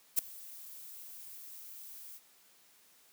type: noise with ADSR envelope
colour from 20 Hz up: violet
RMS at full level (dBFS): -25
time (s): 0.16-2.2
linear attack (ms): 28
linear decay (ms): 4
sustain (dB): -24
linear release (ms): 45
effects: white hiss -64 dBFS RMS until 3.12 s + high-pass 150 Hz 12 dB/octave